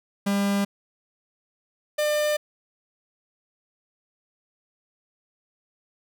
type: tone pair in turn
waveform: 45% pulse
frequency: 200 / 599.3 Hz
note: G3 / D5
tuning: +35 / +35 cents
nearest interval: octave + perfect fifth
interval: 1900 cents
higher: second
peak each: -21 dBFS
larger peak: neither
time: 0.26-0.65 / 1.98-2.37 s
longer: neither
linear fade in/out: 10 ms
effects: none